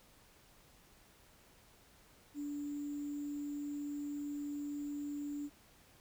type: tone with sample-and-hold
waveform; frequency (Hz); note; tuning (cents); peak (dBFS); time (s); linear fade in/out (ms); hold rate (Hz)
sine; 290; D4; -22; -38; 2.34-5.5; 50; 7350
effects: pink hiss -64 dBFS RMS until 6 s